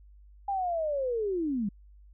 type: linear sweep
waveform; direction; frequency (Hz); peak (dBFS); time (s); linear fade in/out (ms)
sine; down; 810 to 190; -27; 0.48-1.69; 5
effects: added 50 Hz sine -51 dBFS peak until 2.13 s